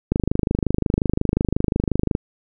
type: click train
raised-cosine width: 3 ms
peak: -5 dBFS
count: 53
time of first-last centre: 0.12-2.151 s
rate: 25.6 Hz
effects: none